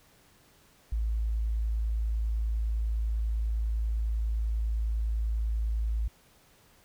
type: tone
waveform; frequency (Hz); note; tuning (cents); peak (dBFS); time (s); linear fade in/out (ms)
sine; 55; A1; 0; -26; 0.92-6.08; 5
effects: pink hiss -61 dBFS RMS until 6.84 s